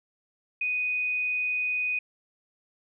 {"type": "tone", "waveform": "sine", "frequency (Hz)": 2489, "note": "D#7", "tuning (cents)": 0, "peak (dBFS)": -25, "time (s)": [0.61, 1.99], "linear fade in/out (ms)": 5, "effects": []}